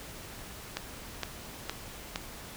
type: click train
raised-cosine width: 0.2 ms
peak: -14 dBFS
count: 4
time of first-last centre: 0.77-2.159 s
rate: 2.16 Hz
effects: pink hiss -45 dBFS RMS until 2.56 s